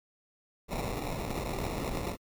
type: noise with sample-and-hold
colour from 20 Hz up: pink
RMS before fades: -34 dBFS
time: 0.68-2.17 s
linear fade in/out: 50 ms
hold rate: 1575 Hz
effects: MP3 96 kbps